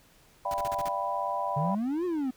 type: chord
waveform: sine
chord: G dominant seventh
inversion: second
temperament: equal with one note detuned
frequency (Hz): 587.3 / 683.7 / 784 / 987.8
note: D5 / F5 / G5 / B5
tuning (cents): 0 / -37 / 0 / 0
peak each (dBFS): -35 / -35 / -34 / -31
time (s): 0.45-1.75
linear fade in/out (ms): 5
type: noise bursts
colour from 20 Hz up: pink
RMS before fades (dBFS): -40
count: 6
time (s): 0.51-0.884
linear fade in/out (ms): 0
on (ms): 29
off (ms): 40
type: exponential two-way sweep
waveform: triangle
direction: up then down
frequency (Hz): 139.5 to 369.2 to 247.6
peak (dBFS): -25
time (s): 1.56-2.31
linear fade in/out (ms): 10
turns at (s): 2.05
effects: pink hiss -60 dBFS RMS until 2.36 s

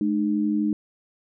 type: tone pair together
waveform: sine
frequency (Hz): 212.7 / 304.7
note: G#3 / D#4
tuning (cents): +42 / -36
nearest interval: tritone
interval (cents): 622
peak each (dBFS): -23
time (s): 0.01-0.73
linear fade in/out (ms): 2
effects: none

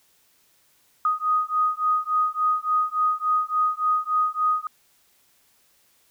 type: beating tone pair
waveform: sine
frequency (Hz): 1244.5 / 1248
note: D#6 / D#6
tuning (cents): 0 / +5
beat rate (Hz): 3.5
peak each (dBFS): -23 / -23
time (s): 1.05-4.67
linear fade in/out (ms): 2
effects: white hiss -62 dBFS RMS until 6.1 s

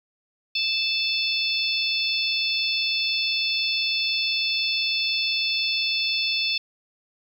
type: harmonic tone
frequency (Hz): 878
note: A5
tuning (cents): -4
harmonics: 3 / 4 / 5 / 6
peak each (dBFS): -26 / -27 / -28 / -29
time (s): 0.55-6.58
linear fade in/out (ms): 5
effects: 9-bit

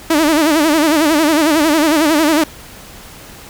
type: tone with vibrato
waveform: sawtooth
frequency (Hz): 309.1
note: D#4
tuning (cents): -11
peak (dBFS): -6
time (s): 0.1-2.44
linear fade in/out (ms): 5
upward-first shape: sine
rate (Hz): 11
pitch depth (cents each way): 120
effects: pink hiss -36 dBFS RMS until 3.49 s

